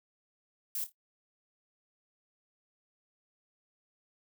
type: noise with echo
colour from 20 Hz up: violet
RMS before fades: -35 dBFS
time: 0.75-0.84 s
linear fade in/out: 2 ms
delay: 27 ms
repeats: 3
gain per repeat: -11 dB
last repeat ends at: 0.921 s
effects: noise-tail reverb RT60 0.1 s tail -17 dB re dry